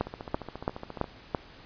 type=two click trains; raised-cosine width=1 ms; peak=-23 / -12 dBFS; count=15 / 5; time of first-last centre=0.07-1.042 / 0.01-1.348 s; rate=14.4 / 2.99 Hz; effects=pink hiss -51 dBFS RMS until 1.65 s + resampled to 11025 Hz